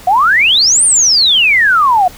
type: exponential two-way sweep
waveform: sine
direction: up then down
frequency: 698.5 to 9397 to 698.5 Hz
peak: -6 dBFS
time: 0.07-2.08 s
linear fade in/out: 5 ms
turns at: 0.84 s
effects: pink hiss -35 dBFS RMS until 2.17 s